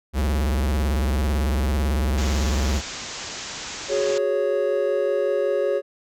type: tone with vibrato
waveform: square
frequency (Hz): 69.3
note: C#2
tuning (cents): 0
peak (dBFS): -20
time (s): 0.13-2.82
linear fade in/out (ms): 50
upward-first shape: square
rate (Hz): 18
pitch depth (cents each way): 160
type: low-pass noise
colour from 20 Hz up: white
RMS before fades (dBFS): -34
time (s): 2.18-4.18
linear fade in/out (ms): 0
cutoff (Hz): 7400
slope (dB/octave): 96
type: chord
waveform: triangle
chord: F# suspended second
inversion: none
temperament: equal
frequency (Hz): 370 / 415.3 / 554.4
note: F#4 / G#4 / C#5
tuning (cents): 0 / 0 / 0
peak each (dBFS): -25 / -22 / -20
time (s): 3.88-5.82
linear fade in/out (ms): 50
effects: none